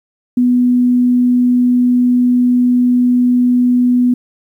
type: tone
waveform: sine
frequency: 246.9 Hz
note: B3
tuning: in tune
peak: -8 dBFS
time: 0.37-4.14 s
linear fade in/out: 5 ms
effects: 8-bit